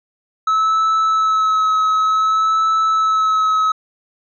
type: tone with vibrato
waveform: triangle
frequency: 1296 Hz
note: E6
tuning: 30 cents flat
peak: -11 dBFS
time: 0.47-3.72 s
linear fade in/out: 5 ms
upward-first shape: sine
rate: 0.55 Hz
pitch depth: 18 cents each way
effects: resampled to 16000 Hz